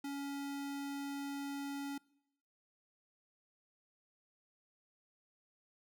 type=tone; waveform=square; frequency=280.5 Hz; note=C#4; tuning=21 cents sharp; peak=-40 dBFS; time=0.04-1.98 s; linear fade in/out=5 ms; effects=noise-tail reverb RT60 0.8 s tail -24 dB re dry